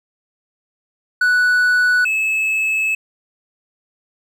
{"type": "tone pair in turn", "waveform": "triangle", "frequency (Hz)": [1480, 2597], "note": ["F#6", "E7"], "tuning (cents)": [0, -26], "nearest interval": "minor seventh", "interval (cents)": 974, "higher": "second", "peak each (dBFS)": [-10, -14], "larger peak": "first", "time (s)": [[1.21, 2.05], [2.05, 2.95]], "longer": "second", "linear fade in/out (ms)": 5, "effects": []}